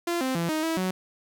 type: tone with pitch steps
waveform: sawtooth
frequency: 343.8 / 260.6 / 168.9 / 312.5 / 325.2 / 185.7 Hz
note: F4 / C4 / E3 / D#4 / E4 / F#3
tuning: -27 / -7 / +42 / +8 / -23 / +7 cents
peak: -21 dBFS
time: 0.07-0.91 s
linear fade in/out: 5 ms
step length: 140 ms
effects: none